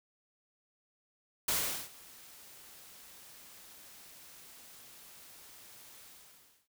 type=noise with ADSR envelope; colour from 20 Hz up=white; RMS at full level=-30 dBFS; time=1.48-6.68 s; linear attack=5 ms; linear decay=400 ms; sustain=-24 dB; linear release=630 ms; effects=none